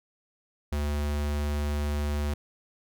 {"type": "tone", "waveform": "square", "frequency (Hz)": 73.4, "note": "D2", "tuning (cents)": 0, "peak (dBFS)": -27, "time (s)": [0.72, 2.34], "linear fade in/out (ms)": 5, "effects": []}